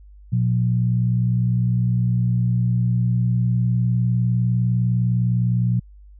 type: tone pair together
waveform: sine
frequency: 120 / 179.8 Hz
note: B2 / F#3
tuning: -49 / -49 cents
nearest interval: perfect fifth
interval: 700 cents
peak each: -17 / -23 dBFS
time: 0.32-5.8 s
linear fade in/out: 10 ms
effects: added 50 Hz sine -42 dBFS peak until 6.19 s